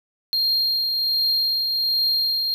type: tone with tremolo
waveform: triangle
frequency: 4213 Hz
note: C8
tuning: 11 cents sharp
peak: -16 dBFS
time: 0.33-2.54 s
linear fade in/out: 0 ms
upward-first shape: triangle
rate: 1.3 Hz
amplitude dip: 35%
effects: none